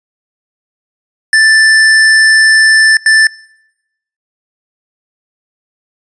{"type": "tone bursts at uneven times", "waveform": "square", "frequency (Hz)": 1764, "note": "A6", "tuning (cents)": 4, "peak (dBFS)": -5, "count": 2, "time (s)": [[1.33, 2.97], [3.06, 3.27]], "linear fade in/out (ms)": 2, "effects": ["noise-tail reverb RT60 0.9 s tail -24 dB re dry", "resampled to 22050 Hz"]}